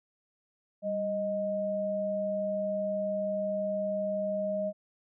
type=tone pair together; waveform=sine; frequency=196.57 / 622.3 Hz; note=G3 / D#5; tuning=+5 / 0 cents; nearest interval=octave + minor sixth; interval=1995 cents; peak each=-36 / -29 dBFS; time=0.82-4.73 s; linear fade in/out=50 ms; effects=none